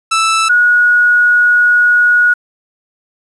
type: tone pair in turn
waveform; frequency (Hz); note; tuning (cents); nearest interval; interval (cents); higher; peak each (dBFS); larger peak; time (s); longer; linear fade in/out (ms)
sawtooth / sine; 1319 / 1453.8; E6 / F#6; +1 / -31; major second; 168; second; -6; neither; 0.11-0.49 / 0.49-2.34; second; 10
effects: resampled to 24000 Hz + 7-bit